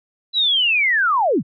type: linear sweep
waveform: sine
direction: down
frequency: 4000 to 103.83 Hz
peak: -14 dBFS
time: 0.33-1.43 s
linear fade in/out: 50 ms
effects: none